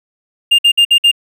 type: tone bursts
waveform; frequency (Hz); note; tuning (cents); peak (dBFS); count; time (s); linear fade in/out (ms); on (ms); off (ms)
triangle; 2808; F7; +9; -4; 5; 0.51-1.115; 10; 77; 55
effects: none